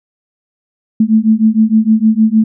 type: beating tone pair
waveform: sine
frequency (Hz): 216.3 / 222.8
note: A3 / A3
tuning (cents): -29 / +22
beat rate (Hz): 6.5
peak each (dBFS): -10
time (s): 1-2.44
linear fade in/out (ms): 5
effects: none